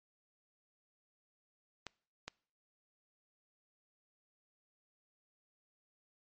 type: clicks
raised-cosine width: 0.2 ms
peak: -24 dBFS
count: 2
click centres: 1.867 / 2.28 s
effects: noise-tail reverb RT60 0.5 s tail -25 dB re dry + MP3 32 kbps